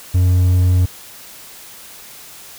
triangle tone, 90.6 Hz, F#2, 36 cents flat, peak -8 dBFS, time 0.14-0.86 s, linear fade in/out 10 ms, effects white hiss -38 dBFS RMS until 2.58 s

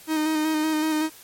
45% pulse tone with vibrato, 311.1 Hz, D#4, in tune, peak -21 dBFS, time 0.07-1.1 s, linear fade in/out 50 ms, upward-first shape square, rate 5.3 Hz, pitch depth 21 cents each way, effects white hiss -47 dBFS RMS until 1.23 s + MP3 64 kbps

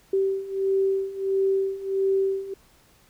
sine beating tone pair, 386.6 / 388.1 Hz, G4 / G4, -24 / -17 cents, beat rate 1.5 Hz, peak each -26 / -23 dBFS, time 0.13-2.54 s, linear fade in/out 5 ms, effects pink hiss -58 dBFS RMS until 3.09 s

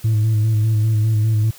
sine tone with vibrato, 108.9 Hz, A2, 17 cents flat, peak -11 dBFS, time 0.04-1.51 s, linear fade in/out 10 ms, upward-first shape square, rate 5 Hz, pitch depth 32 cents each way, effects tanh soft clip ceiling -12 dBFS + white hiss -43 dBFS RMS until 1.58 s

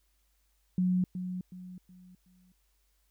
sine tone with echo, 182.3 Hz, F#3, 25 cents flat, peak -24 dBFS, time 0.78-1.04 s, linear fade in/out 2 ms, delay 370 ms, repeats 4, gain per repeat -9 dB, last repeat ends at 2.52 s, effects added 50 Hz sine -70 dBFS peak until 3.1 s + white hiss -75 dBFS RMS until 3.1 s

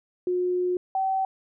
sine tone pair in turn, 360.6 / 766.7 Hz, F#4 / G5, -45 / -39 cents, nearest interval octave + minor second, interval 1306 cents, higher second, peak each -22 dBFS, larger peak neither, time 0.27-0.77 / 0.95-1.25 s, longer first, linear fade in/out 2 ms, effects none

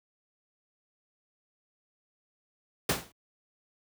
pink noise with exponential decay, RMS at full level -22 dBFS, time 2.89-3.12 s, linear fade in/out 5 ms, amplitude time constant 48 ms, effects high-pass 80 Hz 12 dB/octave

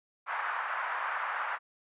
white band-pass noise, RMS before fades -34 dBFS, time 0.26-1.59 s, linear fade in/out 50 ms, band 850 to 1600 Hz, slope 24 dB/octave, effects resampled to 8000 Hz

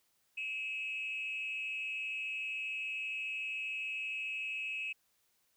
sine tone with frequency modulation, 2585 Hz, E7, 34 cents flat, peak -35 dBFS, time 0.37-4.93 s, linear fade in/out 10 ms, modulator 243 Hz, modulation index 0.5, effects tanh soft clip ceiling -31 dBFS + white hiss -75 dBFS RMS until 5.56 s

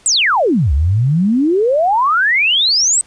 sine exponential two-way sweep, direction down then up, 8340 to 65.41 to 8340 Hz, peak -10 dBFS, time 0.06-3.01 s, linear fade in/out 0 ms, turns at 0.73 s, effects pink hiss -48 dBFS RMS until 3.06 s + resampled to 22050 Hz

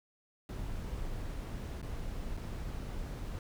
brown noise with dropouts, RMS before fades -39 dBFS, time 0.49-3.39 s, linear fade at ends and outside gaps 1 ms, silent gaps 1.816-1.827 / 2.369-2.373 s, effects none

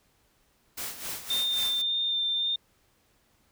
white noise with tremolo, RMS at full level -34 dBFS, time 0.77-1.82 s, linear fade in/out 10 ms, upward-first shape sine, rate 3.8 Hz, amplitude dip 70%
sine tone with vibrato, 3607 Hz, A7, 42 cents sharp, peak -25 dBFS, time 1.3-2.56 s, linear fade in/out 5 ms, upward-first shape sine, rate 1.8 Hz, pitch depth 12 cents each way
effects pink hiss -67 dBFS RMS until 3.51 s

